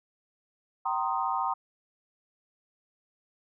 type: chord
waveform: sine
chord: C minor seventh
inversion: second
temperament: equal with one note detuned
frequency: 771.9 / 932.3 / 1046.5 / 1244.5 Hz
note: G5 / Bb5 / C6 / Eb6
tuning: -27 / 0 / 0 / 0 cents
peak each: -32 / -31 / -32 / -33 dBFS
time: 0.85-1.54 s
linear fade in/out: 10 ms
effects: none